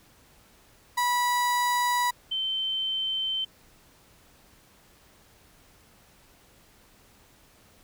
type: tone pair in turn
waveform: 35% pulse / sine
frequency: 977 / 3093 Hz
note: B5 / G7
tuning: -19 / -24 cents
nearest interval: octave + minor sixth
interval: 1995 cents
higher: second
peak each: -21 / -26 dBFS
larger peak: first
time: 0.97-2.11 / 2.31-3.45 s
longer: neither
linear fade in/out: 10 ms
effects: pink hiss -58 dBFS RMS until 7.83 s